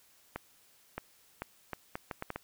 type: accelerating click train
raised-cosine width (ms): 0.5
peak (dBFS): -21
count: 9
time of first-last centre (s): 0.36-2.36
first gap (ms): 620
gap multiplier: 0.71
effects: white hiss -64 dBFS RMS until 2.43 s